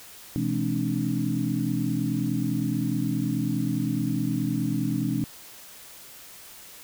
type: tone cluster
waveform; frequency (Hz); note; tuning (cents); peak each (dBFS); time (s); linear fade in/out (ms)
sine; 126.5 / 166.3 / 212.8 / 268 / 297.6; B2 / E3 / G#3 / C4 / D4; +42 / +16 / +42 / +42 / +23; -30; 0.36-5.24; 0
effects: white hiss -46 dBFS RMS until 6.83 s